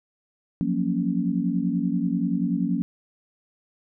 sine chord, Gb major seventh, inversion third, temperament equal, 174.61 / 185 / 233.1 / 277.2 Hz, F3 / Gb3 / Bb3 / Db4, 0 / 0 / 0 / 0 cents, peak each -27 dBFS, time 0.61-2.82 s, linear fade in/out 0 ms, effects none

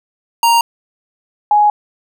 square / sine tone pair in turn, 932.3 / 834.6 Hz, A#5 / G#5, 0 / +8 cents, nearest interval major second, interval 192 cents, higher first, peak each -9 / -7 dBFS, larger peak second, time 0.43-0.61 / 1.51-1.7 s, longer second, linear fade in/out 2 ms, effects none

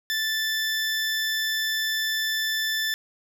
20% pulse tone, 1760 Hz, A6, in tune, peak -19 dBFS, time 0.1-2.94 s, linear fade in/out 0 ms, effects none

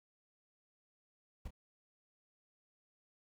brown noise with echo, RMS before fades -43 dBFS, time 1.45-1.48 s, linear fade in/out 5 ms, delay 27 ms, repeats 1, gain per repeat -10 dB, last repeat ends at 1.507 s, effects none

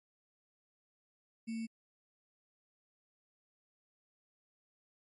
sine tone with sample-and-hold, 225.9 Hz, A3, 46 cents sharp, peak -36 dBFS, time 1.47-1.67 s, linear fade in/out 20 ms, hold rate 2450 Hz, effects MP3 48 kbps

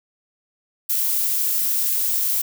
violet noise, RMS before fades -21 dBFS, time 0.89-2.42 s, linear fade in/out 10 ms, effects none

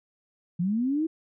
sine linear sweep, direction up, 165.4 to 329.6 Hz, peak -23 dBFS, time 0.59-1.07 s, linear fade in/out 10 ms, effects none

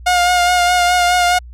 sawtooth tone with vibrato, 713 Hz, F5, 36 cents sharp, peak -7 dBFS, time 0.06-1.39 s, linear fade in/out 10 ms, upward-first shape sine, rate 4.8 Hz, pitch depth 25 cents each way, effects added 60 Hz sine -32 dBFS peak until 1.53 s + low-pass 10000 Hz 12 dB/octave

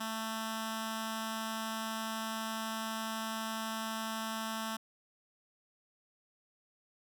10% pulse tone with notch filter, 222 Hz, A3, 16 cents sharp, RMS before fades -38 dBFS, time 0-4.77 s, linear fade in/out 10 ms, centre 460 Hz, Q 0.72, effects none

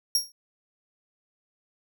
sawtooth tone with exponential decay, 5588 Hz, F8, in tune, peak -15 dBFS, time 0.15-0.32 s, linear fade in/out 2 ms, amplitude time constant 36 ms, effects none

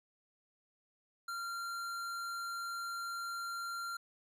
sine tone with hard clipping, 1381 Hz, F6, 20 cents flat, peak -40 dBFS, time 1.28-3.97 s, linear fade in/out 5 ms, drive 15 dB, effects none

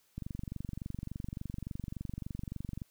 click train, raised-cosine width 5 ms, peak -26 dBFS, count 63, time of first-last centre 0.18-2.818 s, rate 23.5 Hz, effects white hiss -70 dBFS RMS until 2.9 s

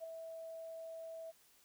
sine tone with ADSR envelope, 653 Hz, E5, 17 cents flat, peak -40 dBFS, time 0-1.32 s, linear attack 38 ms, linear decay 5 ms, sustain -5 dB, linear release 24 ms, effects white hiss -68 dBFS RMS until 1.64 s

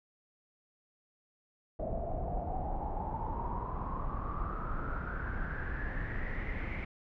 brown noise with low-pass filter sweep, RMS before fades -36 dBFS, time 1.79-6.85 s, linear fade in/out 5 ms, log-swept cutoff 630 to 2200 Hz, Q 9.7, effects none

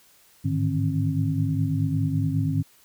sine tone cluster, 103.4 / 108.5 / 151.1 / 160.4 / 267.8 Hz, G#2 / A2 / D3 / E3 / C4, -7 / -24 / +50 / -47 / +40 cents, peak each -26 / -32 / -25 / -32 / -28 dBFS, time 0.44-2.63 s, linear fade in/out 20 ms, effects white hiss -57 dBFS RMS until 2.84 s

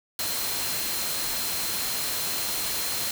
sine tone in noise, 4150 Hz, C8, 15 cents flat, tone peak -35 dBFS, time 0.19-3.11 s, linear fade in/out 2 ms, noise white, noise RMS -29 dBFS, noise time 0.19-3.11 s, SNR -9 dB, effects none

